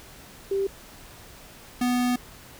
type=tone pair in turn; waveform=sine / square; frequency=392 / 246.9 Hz; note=G4 / B3; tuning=0 / 0 cents; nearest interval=minor sixth; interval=800 cents; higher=first; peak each=-22 dBFS; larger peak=neither; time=0.51-0.67 / 1.81-2.16 s; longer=second; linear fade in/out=5 ms; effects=pink hiss -47 dBFS RMS until 2.59 s